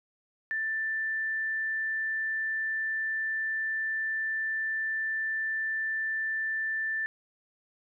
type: tone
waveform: sine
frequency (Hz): 1770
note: A6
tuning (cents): +10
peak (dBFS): -28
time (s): 0.51-7.06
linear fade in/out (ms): 0
effects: none